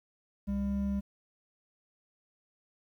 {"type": "tone pair together", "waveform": "triangle", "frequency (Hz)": [67.16, 200.1], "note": ["C2", "G3"], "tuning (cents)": [46, 36], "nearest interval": "octave + perfect fifth", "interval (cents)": 1890, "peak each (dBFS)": [-34, -28], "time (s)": [0.47, 1.01], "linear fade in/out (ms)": 20, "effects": ["11-bit"]}